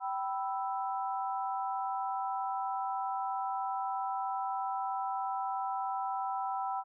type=chord; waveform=sine; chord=E minor; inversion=first; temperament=equal with one note detuned; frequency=775.4 / 987.8 / 1318.5 Hz; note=G5 / B5 / E6; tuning=-19 / 0 / 0 cents; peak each=-34 / -37 / -40 dBFS; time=0-6.84 s; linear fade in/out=50 ms; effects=none